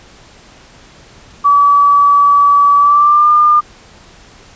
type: tone with pitch glide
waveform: sine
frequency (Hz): 1146 to 1204.4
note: D6 to D6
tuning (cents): -43 to +43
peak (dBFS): -5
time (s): 1.44-3.61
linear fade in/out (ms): 20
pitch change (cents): +86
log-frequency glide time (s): 2.78-3.29
effects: pink hiss -41 dBFS RMS until 4.55 s + resampled to 16000 Hz